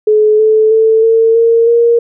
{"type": "tone with pitch steps", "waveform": "sine", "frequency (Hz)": [427.3, 435.3, 443.4, 451.7, 460.1, 468.7], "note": ["G#4", "A4", "A4", "A4", "A#4", "A#4"], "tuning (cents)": [49, -19, 13, 45, -23, 9], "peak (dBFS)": -5, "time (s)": [0.07, 1.99], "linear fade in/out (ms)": 5, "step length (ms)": 320, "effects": []}